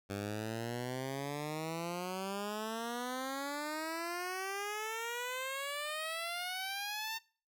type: exponential sweep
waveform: 10% pulse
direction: up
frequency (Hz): 98 to 908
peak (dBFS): -29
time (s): 0.09-7.19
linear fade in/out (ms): 20
effects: noise-tail reverb RT60 0.4 s tail -22 dB re dry